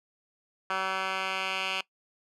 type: tone with band-pass filter sweep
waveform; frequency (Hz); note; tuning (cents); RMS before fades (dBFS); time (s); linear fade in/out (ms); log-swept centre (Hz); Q
10% pulse; 190; F#3; +46; -31; 0.7-1.81; 2; 1600 to 2600; 2.2
effects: noise-tail reverb RT60 0.1 s tail -20 dB re dry